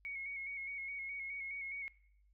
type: tone with vibrato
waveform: sine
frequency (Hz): 2204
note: C#7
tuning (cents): -11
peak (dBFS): -40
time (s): 0.05-1.88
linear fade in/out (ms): 0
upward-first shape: square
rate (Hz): 4.8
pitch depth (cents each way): 29
effects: noise-tail reverb RT60 0.7 s tail -20 dB re dry + added 50 Hz sine -66 dBFS peak until 2.33 s